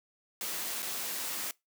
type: noise with dropouts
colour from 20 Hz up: white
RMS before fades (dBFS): -36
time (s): 0.41-1.51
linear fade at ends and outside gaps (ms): 1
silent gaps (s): 0.822-0.827
effects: noise-tail reverb RT60 0.2 s tail -23 dB re dry + high-pass 200 Hz 12 dB/octave